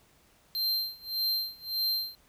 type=tone with tremolo; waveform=square; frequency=4150 Hz; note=C8; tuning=15 cents flat; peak=-26 dBFS; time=0.55-2.15 s; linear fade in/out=0 ms; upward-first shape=sine; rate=1.7 Hz; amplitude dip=95%; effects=pink hiss -63 dBFS RMS until 2.28 s